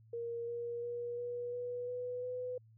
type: tone with pitch steps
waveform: sine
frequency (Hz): 468.3 / 473.5 / 478.7 / 484 / 489.3 / 494.7 / 500.2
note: A#4 / A#4 / A#4 / B4 / B4 / B4 / B4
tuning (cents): +8 / +27 / +46 / -35 / -16 / +3 / +22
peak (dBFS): -37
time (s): 0.13-2.58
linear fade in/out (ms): 5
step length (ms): 350
effects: added 111 Hz sine -59 dBFS peak until 2.77 s